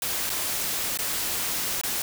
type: noise with dropouts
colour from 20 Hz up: white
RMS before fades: -28 dBFS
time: 0.02-2.02 s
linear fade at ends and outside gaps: 2 ms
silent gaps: 0.295-0.3 / 0.974-0.988 / 1.813-1.835 s
effects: none